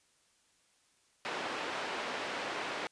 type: band-pass noise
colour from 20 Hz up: pink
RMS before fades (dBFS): -38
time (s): 1.25-2.87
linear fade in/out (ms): 0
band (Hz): 440 to 3100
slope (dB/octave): 12
effects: white hiss -70 dBFS RMS until 2.91 s + resampled to 22050 Hz